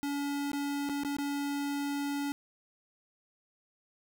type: tone with dropouts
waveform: square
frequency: 284.5 Hz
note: C#4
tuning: 45 cents sharp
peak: -32 dBFS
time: 0.03-2.32 s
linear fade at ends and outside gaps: 0 ms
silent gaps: 0.517-0.532 / 0.89-0.896 / 1.035-1.048 / 1.167-1.185 s
effects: none